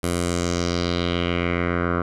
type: tone with low-pass filter sweep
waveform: 10% pulse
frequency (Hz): 87.1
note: F2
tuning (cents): -4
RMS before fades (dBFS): -23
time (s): 0.03-2.02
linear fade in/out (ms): 5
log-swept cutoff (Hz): 11000 to 1300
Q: 2.8
effects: none